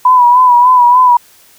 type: tone with vibrato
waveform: sine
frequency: 987.8 Hz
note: B5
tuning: in tune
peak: -3 dBFS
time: 0.05-1.17 s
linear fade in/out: 5 ms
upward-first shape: sine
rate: 3.4 Hz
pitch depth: 50 cents each way
effects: white hiss -44 dBFS RMS until 1.58 s